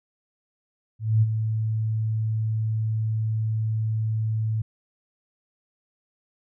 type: tone with ADSR envelope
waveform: sine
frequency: 110 Hz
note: A2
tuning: in tune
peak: -14 dBFS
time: 0.99-4.62 s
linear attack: 230 ms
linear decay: 34 ms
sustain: -8 dB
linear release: 7 ms
effects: none